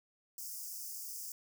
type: high-pass noise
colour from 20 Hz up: white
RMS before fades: -44 dBFS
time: 0.38-1.32 s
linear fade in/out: 2 ms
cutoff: 4900 Hz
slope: 96 dB/octave
effects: none